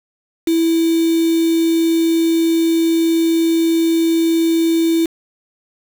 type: tone with quantisation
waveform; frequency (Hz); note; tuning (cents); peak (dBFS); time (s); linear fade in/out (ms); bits
sine; 329.6; E4; 0; -12; 0.47-5.06; 5; 4
effects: none